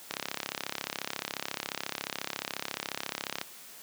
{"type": "click train", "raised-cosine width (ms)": 0.2, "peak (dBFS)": -14, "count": 114, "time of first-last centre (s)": [0.11, 3.414], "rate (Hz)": 34.2, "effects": ["white hiss -49 dBFS RMS until 3.82 s", "high-pass 150 Hz 12 dB/octave"]}